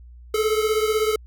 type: beating tone pair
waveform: square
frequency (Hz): 428.7 / 444.7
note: A4 / A4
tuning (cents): -45 / +18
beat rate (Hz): 16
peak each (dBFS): -21 / -25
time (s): 0.34-1.16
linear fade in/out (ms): 5
effects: added 60 Hz sine -41 dBFS peak until 1.26 s